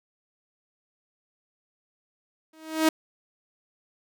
sawtooth tone with exponential growth, 316.8 Hz, D#4, 31 cents sharp, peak -12 dBFS, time 2.53-2.89 s, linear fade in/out 5 ms, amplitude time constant 78 ms, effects none

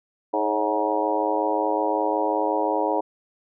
harmonic tone with a mistuned harmonic, 105.5 Hz, G#2, 28 cents sharp, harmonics 3 / 4 / 5 / 6 / 7 / 8 / 9, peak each -28 / -28 / -27 / -30 / -28 / -30 / -27 dBFS, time 0.33-3.01 s, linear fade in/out 10 ms, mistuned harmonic 5, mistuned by +56 cents, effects none

